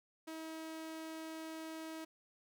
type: tone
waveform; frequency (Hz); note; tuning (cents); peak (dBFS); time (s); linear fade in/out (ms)
sawtooth; 320.1; D#4; +49; -40; 0.27-2.05; 10
effects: none